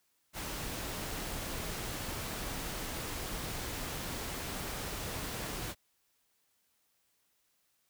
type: noise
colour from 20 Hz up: pink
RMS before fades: -39 dBFS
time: 0.33-5.75 s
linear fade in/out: 50 ms
effects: white hiss -75 dBFS RMS until 7.89 s